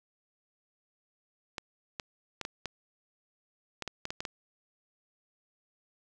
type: clicks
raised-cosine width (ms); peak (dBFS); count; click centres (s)
0.2; -18; 11; 1.582 / 1.998 / 2.413 / 2.451 / 2.657 / 3.823 / 3.877 / 4.054 / 4.105 / 4.205 / 4.252
effects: none